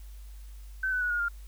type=tone with pitch steps; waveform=sine; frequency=1533 / 1498.9 / 1465.5 / 1432.8 / 1400.9 Hz; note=G6 / F#6 / F#6 / F6 / F6; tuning=-39 / +22 / -17 / +44 / +5 cents; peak=-26 dBFS; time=0.83-1.285 s; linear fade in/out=5 ms; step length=91 ms; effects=added 50 Hz sine -42 dBFS peak until 1.47 s + white hiss -60 dBFS RMS until 1.47 s